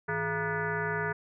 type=tone with frequency modulation; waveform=sine; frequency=946 Hz; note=A#5; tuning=25 cents sharp; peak=-28 dBFS; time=0.08-1.13 s; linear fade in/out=10 ms; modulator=262 Hz; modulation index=3.3; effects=none